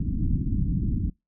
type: low-pass noise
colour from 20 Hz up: pink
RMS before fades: -25 dBFS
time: 0-1.1 s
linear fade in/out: 5 ms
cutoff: 280 Hz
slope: 48 dB/octave
effects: noise-tail reverb RT60 0.2 s tail -25 dB re dry